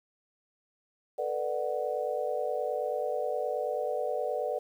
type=chord; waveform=sine; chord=B minor seventh; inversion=third; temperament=just; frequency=444.5 / 493.9 / 592.7 / 740.8 Hz; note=A4 / B4 / D5 / F#5; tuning=+18 / 0 / +16 / +2 cents; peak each=-36 / -33 / -33 / -36 dBFS; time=1.18-4.59 s; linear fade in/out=10 ms; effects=10-bit